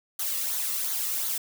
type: noise with flanger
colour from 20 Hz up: blue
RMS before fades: -29 dBFS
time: 0.19-1.38 s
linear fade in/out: 5 ms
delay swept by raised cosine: 0.38 to 1.32 ms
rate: 2.8 Hz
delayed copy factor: -0.55
effects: none